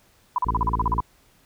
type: tone bursts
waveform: sine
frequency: 996 Hz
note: B5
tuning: 14 cents sharp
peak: -18 dBFS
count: 11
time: 0.36-1.003 s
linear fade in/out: 2 ms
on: 23 ms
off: 39 ms
type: harmonic tone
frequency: 56.1 Hz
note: A1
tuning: 34 cents sharp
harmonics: 1 / 2 / 3 / 4 / 5 / 6 / 7 / 8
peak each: -26 / -32 / -36 / -38 / -40 / -42 / -43 / -44 dBFS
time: 0.45-1.01 s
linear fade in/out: 10 ms
effects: pink hiss -59 dBFS RMS until 1.45 s